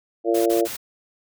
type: harmonic tone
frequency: 114.2 Hz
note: A#2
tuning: 35 cents flat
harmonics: 3 / 4 / 5 / 6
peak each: -20 / -22 / -24 / -26 dBFS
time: 0.24-0.68 s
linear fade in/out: 50 ms
type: noise bursts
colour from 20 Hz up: white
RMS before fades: -32 dBFS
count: 3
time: 0.34-0.768 s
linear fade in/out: 10 ms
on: 120 ms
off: 34 ms
effects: none